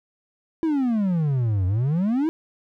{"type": "exponential two-way sweep", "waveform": "triangle", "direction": "down then up", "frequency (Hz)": [334.6, 89.2, 334.6], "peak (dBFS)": -17, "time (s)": [0.63, 2.29], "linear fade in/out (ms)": 0, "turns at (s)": 1.66, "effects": []}